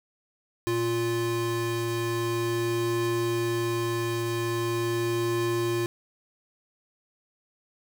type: tone pair together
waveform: square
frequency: 116.54 / 349.2 Hz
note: A#2 / F4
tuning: 0 / 0 cents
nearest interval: octave + perfect fifth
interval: 1900 cents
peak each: -32 / -27 dBFS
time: 0.67-5.86 s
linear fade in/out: 0 ms
effects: none